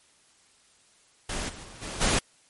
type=noise with level steps; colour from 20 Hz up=pink; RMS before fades=-32 / -43 / -46 / -36 / -23 dBFS; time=1.29-2.19 s; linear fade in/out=5 ms; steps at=1.48 / 1.63 / 1.81 / 2 s; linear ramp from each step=20 ms; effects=white hiss -61 dBFS RMS until 2.49 s + MP3 48 kbps